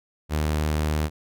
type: tone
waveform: sawtooth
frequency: 76.4 Hz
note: D#2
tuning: 31 cents flat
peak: -18 dBFS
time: 0.29-1.1 s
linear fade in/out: 50 ms
effects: none